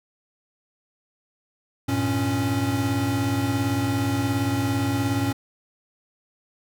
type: tone cluster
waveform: square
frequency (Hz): 98.2 / 115.5 / 276.1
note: G2 / A#2 / C#4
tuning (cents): +4 / -16 / -7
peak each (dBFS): -29 / -27 / -25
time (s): 1.88-5.33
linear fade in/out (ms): 10
effects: none